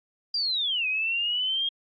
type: linear two-way sweep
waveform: sine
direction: down then up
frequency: 4839 to 2489 to 3256 Hz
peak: -24 dBFS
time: 0.34-1.69 s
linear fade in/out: 5 ms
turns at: 0.87 s
effects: AAC 48 kbps